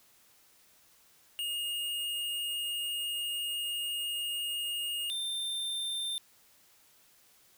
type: tone pair in turn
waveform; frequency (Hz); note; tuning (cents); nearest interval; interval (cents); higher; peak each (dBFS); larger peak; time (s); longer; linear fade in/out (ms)
square; 2849 / 3590; F7 / A7; +34 / +34; major third; 400; second; -33 / -33; neither; 1.39-5.1 / 5.1-6.18; first; 0
effects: white hiss -63 dBFS RMS until 7.57 s